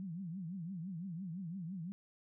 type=tone with vibrato; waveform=sine; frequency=177.6 Hz; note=F3; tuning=29 cents sharp; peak=-40 dBFS; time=0-1.92 s; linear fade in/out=0 ms; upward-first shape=triangle; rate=5.9 Hz; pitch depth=230 cents each way; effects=none